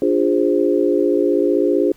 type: chord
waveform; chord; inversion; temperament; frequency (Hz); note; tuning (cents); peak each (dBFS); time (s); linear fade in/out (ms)
sine; D half-diminished seventh; none; equal with one note detuned; 293.7 / 349.2 / 409.8 / 523.3; D4 / F4 / Ab4 / C5; 0 / 0 / -23 / 0; -19 / -18 / -18 / -21; 0.02-1.92; 2
effects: pink hiss -52 dBFS RMS until 1.96 s